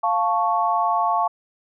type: chord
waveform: sine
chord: F augmented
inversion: none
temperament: equal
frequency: 698.5 / 880 / 1108.7 Hz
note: F5 / A5 / C#6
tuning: 0 / 0 / 0 cents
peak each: -22 dBFS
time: 0.03-1.28 s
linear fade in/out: 10 ms
effects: none